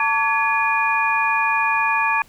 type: tone cluster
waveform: sine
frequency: 893 / 1141 / 1685 / 2442 Hz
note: A5 / C#6 / G#6 / D#7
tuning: +25 / +50 / +25 / -33 cents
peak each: -21 / -23 / -23 / -21 dBFS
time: 0-2.22 s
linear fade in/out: 2 ms
effects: pink hiss -52 dBFS RMS until 2.28 s

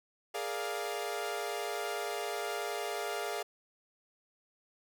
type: chord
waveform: sawtooth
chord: Bb dominant seventh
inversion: third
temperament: equal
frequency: 415.3 / 466.2 / 587.3 / 698.5 Hz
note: Ab4 / Bb4 / D5 / F5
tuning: 0 / 0 / 0 / 0 cents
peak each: -35 / -38 / -38 / -35 dBFS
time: 0.34-3.43 s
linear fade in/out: 10 ms
effects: none

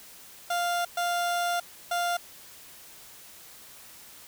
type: tone bursts at uneven times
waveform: 30% pulse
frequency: 698.5 Hz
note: F5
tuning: in tune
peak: -23 dBFS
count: 3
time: 0.5-0.85 / 0.97-1.6 / 1.91-2.17 s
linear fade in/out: 5 ms
effects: white hiss -49 dBFS RMS until 4.27 s

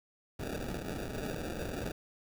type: noise with sample-and-hold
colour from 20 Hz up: white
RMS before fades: -38 dBFS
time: 0.39-1.92 s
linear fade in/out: 5 ms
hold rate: 1050 Hz
effects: none

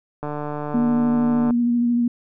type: click train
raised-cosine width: 1 ms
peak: -15 dBFS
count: 190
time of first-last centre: 0.23-1.507 s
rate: 148 Hz
type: tone with vibrato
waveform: sine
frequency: 238.9 Hz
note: A#3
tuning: 43 cents sharp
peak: -16 dBFS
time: 0.74-2.08 s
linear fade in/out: 5 ms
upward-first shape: triangle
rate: 13 Hz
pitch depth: 25 cents each way
effects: none

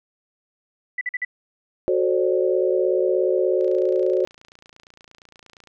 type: tone bursts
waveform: sine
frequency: 1984 Hz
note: B6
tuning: 7 cents sharp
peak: -22 dBFS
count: 4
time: 0.98-1.249 s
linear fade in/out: 5 ms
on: 32 ms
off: 47 ms
type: chord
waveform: sine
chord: D dominant seventh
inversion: first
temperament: equal with one note detuned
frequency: 370 / 440 / 530.6 / 587.3 Hz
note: F#4 / A4 / C5 / D5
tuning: 0 / 0 / +24 / 0 cents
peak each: -20 / -26 / -22 / -26 dBFS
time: 1.88-4.25 s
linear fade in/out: 0 ms
type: click train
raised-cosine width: 0.2 ms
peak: -30 dBFS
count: 60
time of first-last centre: 3.61-5.673 s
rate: 28.6 Hz
effects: none

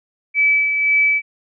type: tone with tremolo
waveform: sine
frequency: 2300 Hz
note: D7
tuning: 37 cents flat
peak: -11 dBFS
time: 0.34-1.22 s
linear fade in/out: 50 ms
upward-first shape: sine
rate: 1.9 Hz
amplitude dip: 45%
effects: none

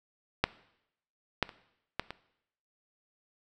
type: clicks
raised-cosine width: 0.3 ms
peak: -7 / -9 / -28 / -13 / -22 dBFS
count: 5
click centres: 0.44 / 1.427 / 1.492 / 1.996 / 2.106 s
effects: noise-tail reverb RT60 0.8 s tail -19 dB re dry

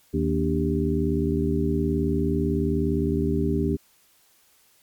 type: harmonic tone with a mistuned harmonic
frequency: 78.9 Hz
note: D#2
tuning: 25 cents sharp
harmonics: 1 / 2 / 3 / 4 / 5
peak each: -27 / -27 / -27 / -27 / -27 dBFS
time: 0.13-3.77 s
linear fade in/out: 20 ms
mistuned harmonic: 4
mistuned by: -110 cents
effects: white hiss -60 dBFS RMS until 4.82 s + MP3 96 kbps

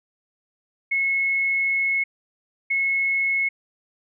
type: tone pair in turn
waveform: sine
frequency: 2183 / 2183 Hz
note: C#7 / C#7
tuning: -27 / -27 cents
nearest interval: unison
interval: 0 cents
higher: neither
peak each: -19 dBFS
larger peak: neither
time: 0.91-2.04 / 2.7-3.49 s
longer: first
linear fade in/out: 10 ms
effects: none

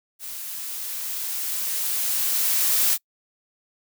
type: noise with level ramp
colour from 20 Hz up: blue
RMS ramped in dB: -35 to -19 dBFS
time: 0.19-2.98 s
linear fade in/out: 50 ms
effects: noise-tail reverb RT60 0.1 s tail -26 dB re dry

